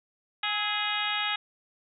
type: harmonic tone with a mistuned harmonic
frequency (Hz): 415.5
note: G#4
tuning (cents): +1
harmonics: 2 / 3 / 4 / 5 / 6 / 7 / 8 / 9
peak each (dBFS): -35 / -35 / -35 / -35 / -35 / -35 / -35 / -35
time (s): 0.43-1.36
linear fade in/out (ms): 5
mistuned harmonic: 3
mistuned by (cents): +50
effects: none